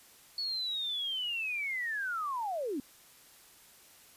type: linear sweep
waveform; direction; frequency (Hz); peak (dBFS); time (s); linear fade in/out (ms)
sine; down; 4435 to 246.9; -32; 0.38-2.8; 2
effects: white hiss -58 dBFS RMS until 4.16 s + resampled to 32000 Hz